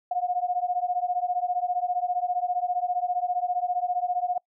sine beating tone pair, 712 / 727 Hz, F5 / F#5, +33 / -31 cents, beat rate 15 Hz, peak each -27 dBFS, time 0.11-4.38 s, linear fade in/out 5 ms, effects noise-tail reverb RT60 0.1 s tail -26 dB re dry

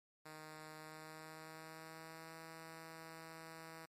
5% pulse tone with pitch glide, 155.56 to 162.07 Hz, D#3 to E3, 0 to -29 cents, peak -40 dBFS, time 0.25-3.86 s, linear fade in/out 10 ms, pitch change +71 cents, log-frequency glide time 0.75-2.34 s, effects MP3 64 kbps

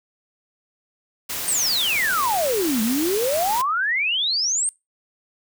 white noise, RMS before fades -28 dBFS, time 1.29-3.62 s, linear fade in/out 10 ms
sine exponential two-way sweep, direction down then up, 8870 to 211.4 to 8870 Hz, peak -19 dBFS, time 1.48-4.69 s, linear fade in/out 0 ms, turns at 2.82 s
effects noise-tail reverb RT60 0.2 s tail -22 dB re dry

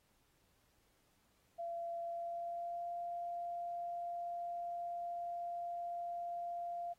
sine tone with pitch glide, 682 to 693.9 Hz, F5 to F5, -41 to -11 cents, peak -39 dBFS, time 1.58-6.94 s, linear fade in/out 20 ms, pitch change +30 cents, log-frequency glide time 2.02-2.93 s, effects pink hiss -75 dBFS RMS until 6.98 s + AAC 48 kbps

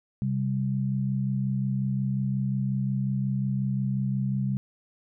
sine tone pair together, 131.6 / 197.18 Hz, C3 / G3, +10 / +10 cents, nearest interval perfect fifth, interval 700 cents, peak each -26 / -28 dBFS, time 0.22-4.57 s, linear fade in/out 0 ms, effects none

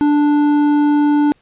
sine tone with hard clipping, 293.7 Hz, D4, in tune, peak -12 dBFS, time 0.01-1.32 s, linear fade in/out 0 ms, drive 8 dB, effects pink hiss -57 dBFS RMS until 1.41 s + resampled to 8000 Hz

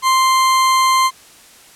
40% pulse tone, 1046.5 Hz, C6, in tune, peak -10 dBFS, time 0.02-1.11 s, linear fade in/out 50 ms, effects white hiss -44 dBFS RMS until 1.75 s + low-pass 11000 Hz 12 dB/octave

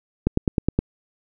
click train, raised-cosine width 3 ms, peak -5 dBFS, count 6, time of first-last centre 0.27-0.79 s, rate 9.62 Hz, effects none

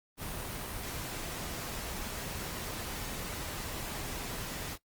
pink noise, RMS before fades -39 dBFS, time 0.17-4.78 s, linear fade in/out 50 ms, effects noise-tail reverb RT60 0.1 s tail -17 dB re dry + Opus 32 kbps

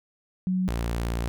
sine / sawtooth tone pair in turn, 185 / 57.94 Hz, F#3 / A#1, 0 / -10 cents, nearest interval octave + minor sixth, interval 2010 cents, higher first, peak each -22 dBFS, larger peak neither, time 0.47-0.68 / 0.68-1.28 s, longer second, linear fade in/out 0 ms, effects none

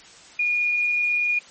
sine tone, 2437 Hz, D#7, 37 cents flat, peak -19 dBFS, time 0.39-1.39 s, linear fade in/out 5 ms, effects white hiss -47 dBFS RMS until 1.5 s + MP3 32 kbps

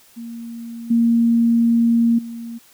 sine tone with level steps, 232.5 Hz, A#3, 4 cents flat, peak -29 / -12 / -28 dBFS, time 0.16-2.59 s, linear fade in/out 20 ms, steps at 0.9 / 2.18 s, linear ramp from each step 10 ms, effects white hiss -51 dBFS RMS until 2.73 s

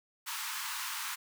pink high-pass noise, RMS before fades -38 dBFS, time 0.26-1.16 s, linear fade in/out 20 ms, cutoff 880 Hz, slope 96 dB/octave, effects none

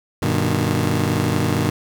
20% pulse chord, G augmented, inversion none, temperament just, 98 / 122.5 / 153.12 Hz, G2 / B2 / D#3, 0 / -14 / -27 cents, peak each -17 dBFS, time 0.22-1.7 s, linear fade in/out 5 ms, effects none

